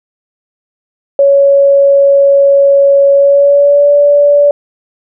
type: tone with pitch glide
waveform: sine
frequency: 558 to 577.3 Hz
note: C#5 to D5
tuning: +11 to -30 cents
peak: -3 dBFS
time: 1.19-4.51 s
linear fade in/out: 2 ms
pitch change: +59 cents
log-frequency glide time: 3.13-3.91 s
effects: none